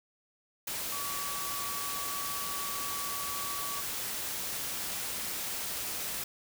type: tone in noise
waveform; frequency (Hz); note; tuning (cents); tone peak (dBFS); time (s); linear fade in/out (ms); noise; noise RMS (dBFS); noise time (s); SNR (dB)
sine; 1140; C#6; +48; -39; 0.92-3.81; 5; white; -36; 0.67-6.24; -6
effects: none